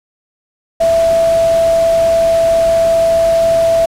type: tone in noise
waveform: sine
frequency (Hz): 663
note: E5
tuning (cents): +10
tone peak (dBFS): -8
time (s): 0.8-3.86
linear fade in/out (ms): 10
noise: pink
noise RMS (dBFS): -26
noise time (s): 0.8-3.86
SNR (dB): +15
effects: low-pass 11000 Hz 12 dB/octave